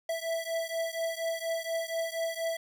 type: beating tone pair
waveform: square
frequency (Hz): 658 / 662.2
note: E5 / E5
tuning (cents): -3 / +8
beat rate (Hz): 4.2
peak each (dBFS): -34 / -35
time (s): 0.09-2.57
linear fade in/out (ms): 5
effects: none